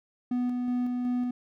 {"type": "tone with tremolo", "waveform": "triangle", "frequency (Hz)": 246.9, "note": "B3", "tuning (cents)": 0, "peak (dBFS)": -23, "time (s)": [0.31, 1.31], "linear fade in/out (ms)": 5, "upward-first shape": "square", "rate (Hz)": 2.7, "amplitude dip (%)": 25, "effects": []}